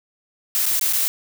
blue noise with dropouts, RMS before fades -20 dBFS, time 0.55-1.08 s, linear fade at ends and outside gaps 0 ms, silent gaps 0.656-0.663 / 0.795-0.812 / 0.927-0.933 s, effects none

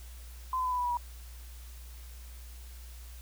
sine tone with pitch steps, 1028 / 1016.8 / 1005.7 / 994.7 / 983.8 / 973.1 / 962.5 Hz, C6 / C6 / B5 / B5 / B5 / B5 / B5, -31 / -50 / +31 / +12 / -7 / -26 / -45 cents, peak -28 dBFS, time 0.53-0.971 s, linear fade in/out 2 ms, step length 63 ms, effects added 60 Hz sine -44 dBFS peak until 3.21 s + white hiss -55 dBFS RMS until 3.21 s

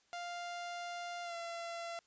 sawtooth tone with pitch glide, 698.5 to 679.8 Hz, F5 to F5, 0 to -47 cents, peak -37 dBFS, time 0.13-1.99 s, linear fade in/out 0 ms, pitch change -47 cents, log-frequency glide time 1.23-1.35 s, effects white hiss -72 dBFS RMS until 2.06 s + resampled to 16000 Hz

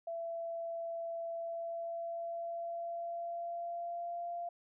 sine tone with pitch glide, 670 to 691.2 Hz, E5 to F5, +28 to -18 cents, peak -37 dBFS, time 0.07-4.49 s, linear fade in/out 5 ms, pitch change +54 cents, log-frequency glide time 1.33-4.28 s, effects none

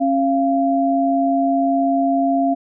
sine tone pair together, 272.5 / 689 Hz, C#4 / F5, -29 / -24 cents, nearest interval octave + major third, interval 1605 cents, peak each -17 dBFS, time 0-2.55 s, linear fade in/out 20 ms, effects none

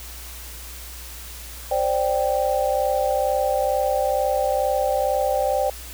sine chord, C suspended second, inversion none, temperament equal with one note detuned, 525.1 / 587.3 / 784 Hz, C5 / D5 / G5, +6 / 0 / 0 cents, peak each -23 dBFS, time 1.71-5.7 s, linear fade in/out 5 ms, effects added 60 Hz sine -38 dBFS peak until 5.93 s + white hiss -39 dBFS RMS until 5.93 s

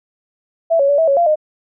sine tone with pitch steps, 662 / 557 / 572 / 649 / 555 / 688 / 614 Hz, E5 / C#5 / D5 / E5 / C#5 / F5 / D#5, +7 / +8 / -46 / -27 / +2 / -26 / -23 cents, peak -10 dBFS, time 0.7-1.358 s, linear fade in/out 20 ms, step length 94 ms, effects none

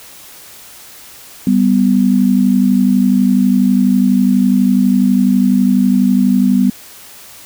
sine tone pair together, 196 / 248.1 Hz, G3 / B3, 0 / +8 cents, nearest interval major third, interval 408 cents, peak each -11 dBFS, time 1.47-6.7 s, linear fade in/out 2 ms, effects white hiss -37 dBFS RMS until 7.45 s

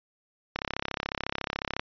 click train, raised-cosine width 0.3 ms, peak -13 dBFS, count 43, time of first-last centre 0.56-1.795 s, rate 34 Hz, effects resampled to 11025 Hz

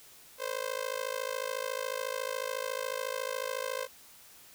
sawtooth tone with amplitude modulation, 520 Hz, C5, 11 cents flat, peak -25 dBFS, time 0.38-3.88 s, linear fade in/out 50 ms, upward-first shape sine, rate 54 Hz, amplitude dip 100%, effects white hiss -55 dBFS RMS until 4.54 s

